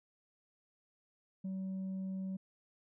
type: tone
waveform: sine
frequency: 190 Hz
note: F#3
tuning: 46 cents sharp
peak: -34 dBFS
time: 1.44-2.37 s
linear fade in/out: 10 ms
effects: tanh soft clip ceiling -36 dBFS